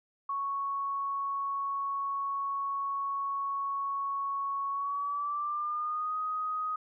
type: tone with pitch glide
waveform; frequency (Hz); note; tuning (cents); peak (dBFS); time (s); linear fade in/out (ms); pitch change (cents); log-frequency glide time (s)
sine; 1108.7 to 1251.7; C#6 to D#6; 0 to +10; -30; 0.29-6.76; 5; +210; 4.71-6.17
effects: none